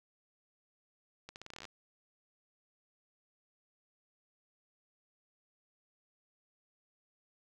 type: accelerating click train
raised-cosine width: 0.2 ms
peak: -29 dBFS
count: 13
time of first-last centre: 1.29-1.652 s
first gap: 69 ms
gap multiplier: 0.83
effects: none